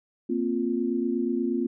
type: chord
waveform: sine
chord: Bb suspended second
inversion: none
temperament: equal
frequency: 233.1 / 261.6 / 349.2 Hz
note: Bb3 / C4 / F4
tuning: 0 / 0 / 0 cents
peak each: -28 dBFS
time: 0.29-1.67 s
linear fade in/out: 10 ms
effects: none